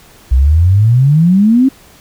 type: exponential sweep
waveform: sine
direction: up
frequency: 61 to 274.3 Hz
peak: -5 dBFS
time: 0.31-1.69 s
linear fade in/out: 10 ms
effects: pink hiss -42 dBFS RMS until 2 s